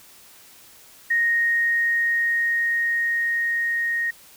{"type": "tone with level ramp", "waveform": "sine", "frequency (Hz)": 1864.7, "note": "A#6", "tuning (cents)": 0, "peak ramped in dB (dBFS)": [-17, -21], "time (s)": [1.1, 4.11], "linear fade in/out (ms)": 10, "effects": ["white hiss -49 dBFS RMS until 4.36 s"]}